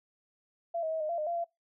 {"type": "tone with pitch steps", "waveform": "sine", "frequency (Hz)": [678, 637, 641, 615, 683, 611, 687, 682], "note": ["E5", "D#5", "E5", "D#5", "F5", "D#5", "F5", "F5"], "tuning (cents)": [49, 41, -49, -20, -39, -32, -29, -41], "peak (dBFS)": -30, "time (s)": [0.74, 1.444], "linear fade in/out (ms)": 10, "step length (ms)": 88, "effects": ["noise-tail reverb RT60 0.2 s tail -23 dB re dry"]}